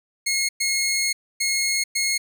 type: tone bursts at uneven times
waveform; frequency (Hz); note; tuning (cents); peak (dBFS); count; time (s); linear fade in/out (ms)
15% pulse; 2163; C#7; -43; -14; 4; 0.26-0.49 / 0.6-1.13 / 1.4-1.84 / 1.95-2.18; 10
effects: none